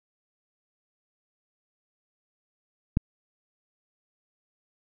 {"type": "click", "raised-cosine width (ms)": 5, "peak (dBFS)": -9, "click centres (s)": 2.971, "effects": []}